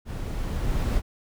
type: noise with level ramp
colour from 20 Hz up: brown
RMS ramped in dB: -32 to -23 dBFS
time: 0.05-1.02 s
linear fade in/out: 50 ms
effects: none